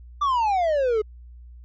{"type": "exponential sweep", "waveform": "triangle", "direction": "down", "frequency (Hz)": [1194, 415.3], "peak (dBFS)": -17, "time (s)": [0.21, 1.02], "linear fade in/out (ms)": 10, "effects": ["added 60 Hz sine -41 dBFS peak until 1.64 s", "resampled to 16000 Hz"]}